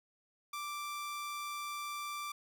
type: tone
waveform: sawtooth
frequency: 1174.7 Hz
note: D6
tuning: in tune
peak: -35 dBFS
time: 0.53-2.32 s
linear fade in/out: 5 ms
effects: none